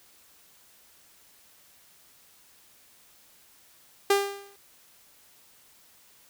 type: tone with exponential decay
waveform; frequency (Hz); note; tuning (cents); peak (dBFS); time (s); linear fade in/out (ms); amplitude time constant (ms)
sawtooth; 399.7; G4; +34; -13; 4.1-4.56; 5; 100
effects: white hiss -58 dBFS RMS until 6.29 s